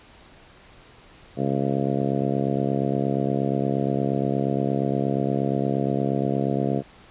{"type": "harmonic tone", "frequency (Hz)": 68.5, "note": "C#2", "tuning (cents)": -20, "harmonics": [2, 3, 4, 5, 6, 7, 8, 9, 10], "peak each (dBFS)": [-27, -27, -28, -31, -30, -32, -34, -35, -32], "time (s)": [1.36, 6.83], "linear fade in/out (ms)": 50, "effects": ["pink hiss -50 dBFS RMS until 7.1 s", "resampled to 8000 Hz"]}